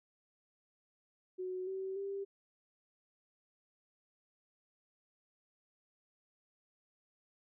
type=tone with pitch steps; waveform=sine; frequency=369.1 / 381.9 / 395.1 Hz; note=F#4 / G4 / G4; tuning=-4 / -45 / +14 cents; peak=-37 dBFS; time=1.38-2.25 s; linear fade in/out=20 ms; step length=290 ms; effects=none